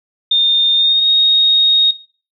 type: tone with pitch glide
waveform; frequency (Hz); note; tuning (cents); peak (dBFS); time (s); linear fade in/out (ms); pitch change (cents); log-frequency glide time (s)
sine; 3636 to 3734; A#7 to A#7; -44 to +2; -9; 0.31-1.91; 5; +46; 0.75-1.05
effects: noise-tail reverb RT60 0.4 s tail -17 dB re dry